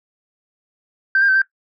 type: tone with pitch steps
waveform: sine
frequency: 1559 / 1604 / 1539 / 1572 Hz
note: G6 / G6 / G6 / G6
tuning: -10 / +39 / -32 / +4 cents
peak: -11 dBFS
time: 1.15-1.418 s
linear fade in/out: 2 ms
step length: 67 ms
effects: noise-tail reverb RT60 0.1 s tail -17 dB re dry + tanh soft clip ceiling -7 dBFS